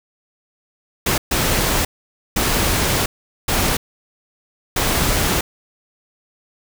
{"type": "noise bursts at uneven times", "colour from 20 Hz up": "pink", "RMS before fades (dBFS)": -18, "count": 5, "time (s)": [[1.06, 1.18], [1.31, 1.85], [2.36, 3.06], [3.48, 3.77], [4.76, 5.41]], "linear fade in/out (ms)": 5, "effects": []}